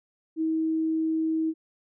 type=tone; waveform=sine; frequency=319.8 Hz; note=D#4; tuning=48 cents sharp; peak=-23 dBFS; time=0.36-1.54 s; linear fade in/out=50 ms; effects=none